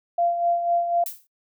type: tone with tremolo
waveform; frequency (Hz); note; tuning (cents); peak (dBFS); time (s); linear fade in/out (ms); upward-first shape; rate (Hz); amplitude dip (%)
sine; 690; F5; -21; -17; 0.18-1.04; 5; sine; 4; 55
type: noise with exponential decay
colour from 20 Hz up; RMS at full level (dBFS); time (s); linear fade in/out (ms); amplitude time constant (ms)
violet; -27; 1.06-1.27; 2; 44
effects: noise-tail reverb RT60 0.1 s tail -25 dB re dry